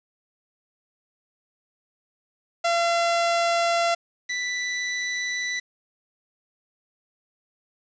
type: tone pair in turn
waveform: sawtooth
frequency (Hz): 682 / 1978.6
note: F5 / B6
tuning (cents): -41 / +3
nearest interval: octave + tritone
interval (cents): 1844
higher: second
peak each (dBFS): -16 / -22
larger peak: first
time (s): 2.64-3.95 / 4.29-5.6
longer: neither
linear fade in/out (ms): 10
effects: resampled to 16000 Hz + 8-bit